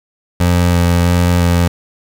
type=tone with vibrato; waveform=25% pulse; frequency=87.31 Hz; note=F2; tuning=in tune; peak=-6 dBFS; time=0.4-1.68 s; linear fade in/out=5 ms; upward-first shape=square; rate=1.5 Hz; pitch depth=11 cents each way; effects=7-bit